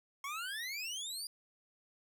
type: exponential sweep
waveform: 25% pulse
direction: up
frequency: 1080 to 4900 Hz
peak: -35 dBFS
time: 0.24-1.27 s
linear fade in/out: 2 ms
effects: none